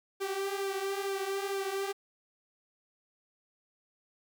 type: tone with flanger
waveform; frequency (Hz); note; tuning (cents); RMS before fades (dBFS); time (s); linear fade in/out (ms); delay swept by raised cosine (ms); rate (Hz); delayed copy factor
sawtooth; 392; G4; 0; -34; 0.2-1.93; 20; 1 to 6.6; 2.2; -0.6
effects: 11-bit